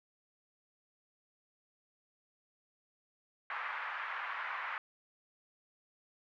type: band-pass noise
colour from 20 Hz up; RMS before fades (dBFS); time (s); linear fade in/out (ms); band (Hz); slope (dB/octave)
pink; -40; 3.5-4.78; 2; 1000 to 2100; 24
effects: none